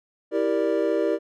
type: chord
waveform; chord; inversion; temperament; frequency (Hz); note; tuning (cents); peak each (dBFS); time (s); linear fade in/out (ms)
triangle; E half-diminished seventh; none; equal with one note detuned; 327.7 / 392 / 466.2 / 587.3; E4 / G4 / Bb4 / D5; -10 / 0 / 0 / 0; -24; 0.31-1.19; 50
effects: none